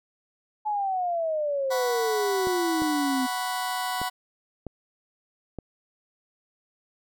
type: exponential sweep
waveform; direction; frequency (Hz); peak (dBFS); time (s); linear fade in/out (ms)
sine; down; 861 to 254.5; -24; 0.65-3.27; 20
type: chord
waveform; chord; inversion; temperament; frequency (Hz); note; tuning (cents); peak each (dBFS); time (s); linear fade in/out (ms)
sawtooth; F# suspended fourth; none; just; 740 / 986.7 / 1110; F#5 / B5 / C#6; 0 / -2 / +2; -26 / -27 / -32; 1.7-4.1; 20
type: clicks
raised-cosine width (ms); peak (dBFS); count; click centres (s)
2; -21; 5; 2.471 / 2.82 / 4.016 / 4.667 / 5.587
effects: none